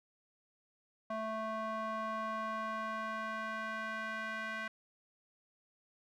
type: tone with band-pass filter sweep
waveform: square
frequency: 220 Hz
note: A3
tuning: in tune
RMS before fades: -39 dBFS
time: 1.1-4.68 s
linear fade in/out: 5 ms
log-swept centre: 880 to 1700 Hz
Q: 2.5
effects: none